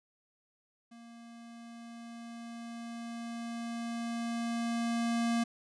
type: tone with level ramp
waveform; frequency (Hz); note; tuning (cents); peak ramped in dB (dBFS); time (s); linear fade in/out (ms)
square; 233.1; A#3; 0; -51 to -28; 0.91-5.44; 10
effects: resampled to 22050 Hz